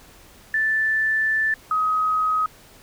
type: tone pair in turn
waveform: sine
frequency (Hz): 1760 / 1263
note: A6 / D#6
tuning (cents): 0 / +26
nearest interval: tritone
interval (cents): 574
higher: first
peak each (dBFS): -18 / -18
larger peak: neither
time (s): 0.54-1.54 / 1.71-2.46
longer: first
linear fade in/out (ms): 2
effects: pink hiss -49 dBFS RMS until 2.82 s